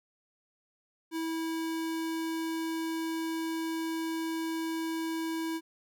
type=tone; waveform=square; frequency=325.4 Hz; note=E4; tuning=22 cents flat; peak=-32 dBFS; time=1.11-5.61 s; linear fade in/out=50 ms; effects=none

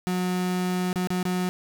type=tone with dropouts; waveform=35% pulse; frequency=181.8 Hz; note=F#3; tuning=30 cents flat; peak=-22 dBFS; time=0.07-1.49 s; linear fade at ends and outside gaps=0 ms; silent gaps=0.929-0.958 / 1.072-1.104 / 1.229-1.253 s; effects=none

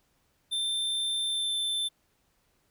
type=tone with pitch glide; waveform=square; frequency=3569 to 3542 Hz; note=A7 to A7; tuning=+24 to +11 cents; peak=-28 dBFS; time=0.51-1.89 s; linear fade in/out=20 ms; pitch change=-13 cents; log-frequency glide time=1.25-1.56 s; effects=pink hiss -71 dBFS RMS until 2.7 s

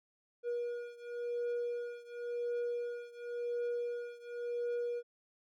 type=beating tone pair; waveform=triangle; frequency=479 / 479.93 Hz; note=A#4 / B4; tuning=+47 / -50 cents; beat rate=0.93 Hz; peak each=-36 / -38 dBFS; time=0.43-5.03 s; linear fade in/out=50 ms; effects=none

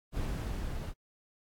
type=noise with level ramp; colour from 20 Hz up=brown; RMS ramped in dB=-33 to -38 dBFS; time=0.12-0.94 s; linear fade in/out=50 ms; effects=AAC 64 kbps

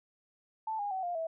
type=tone with pitch steps; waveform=sine; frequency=880 / 816.3 / 757.3 / 702.5 / 651.7 Hz; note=A5 / G#5 / F#5 / F5 / E5; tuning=0 / -30 / +40 / +10 / -20 cents; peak=-32 dBFS; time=0.67-1.27 s; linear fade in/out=5 ms; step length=120 ms; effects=none

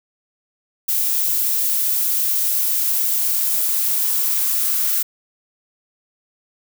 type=noise with high-pass filter sweep; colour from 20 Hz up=violet; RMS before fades=-19 dBFS; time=0.88-5.03 s; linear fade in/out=10 ms; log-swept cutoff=290 to 1300 Hz; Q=2.9; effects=none

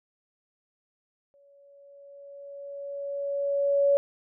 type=tone with exponential growth; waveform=sine; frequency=563 Hz; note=C#5; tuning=27 cents sharp; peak=-17 dBFS; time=1.34-3.97 s; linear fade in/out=0 ms; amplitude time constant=570 ms; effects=none

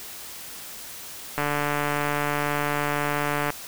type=click train; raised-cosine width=0.5 ms; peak=-10 dBFS; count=311; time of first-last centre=1.38-3.503 s; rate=146 Hz; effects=white hiss -39 dBFS RMS until 3.67 s

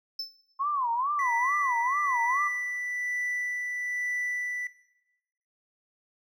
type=tone with exponential decay; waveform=triangle; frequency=5274 Hz; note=E8; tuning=in tune; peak=-27 dBFS; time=0.19-0.37 s; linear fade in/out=5 ms; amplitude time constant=39 ms
type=tone with vibrato; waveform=sine; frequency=1050 Hz; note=C6; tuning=6 cents sharp; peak=-25 dBFS; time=0.59-2.49 s; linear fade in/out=20 ms; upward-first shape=sine; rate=2.3 Hz; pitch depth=220 cents each way
type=tone with tremolo; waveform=triangle; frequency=1975.5 Hz; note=B6; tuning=in tune; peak=-27 dBFS; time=1.19-4.67 s; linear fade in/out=2 ms; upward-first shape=sine; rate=1.1 Hz; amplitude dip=30%
effects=noise-tail reverb RT60 1.0 s tail -17 dB re dry

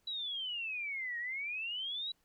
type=exponential two-way sweep; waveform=sine; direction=down then up; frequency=3951 to 1864.7 to 3951 Hz; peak=-36 dBFS; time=0.07-2.12 s; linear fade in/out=5 ms; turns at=1.18 s; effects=pink hiss -75 dBFS RMS until 2.24 s

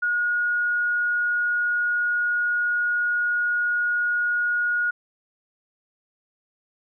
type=tone; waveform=sine; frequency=1443 Hz; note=F#6; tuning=44 cents flat; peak=-20 dBFS; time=0.02-4.91 s; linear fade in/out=10 ms; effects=none

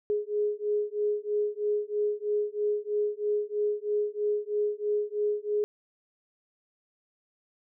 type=beating tone pair; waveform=sine; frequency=416 / 419.1 Hz; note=G#4 / G#4; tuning=+3 / +16 cents; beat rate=3.1 Hz; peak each=-29 dBFS; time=0.1-5.64 s; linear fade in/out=0 ms; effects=none

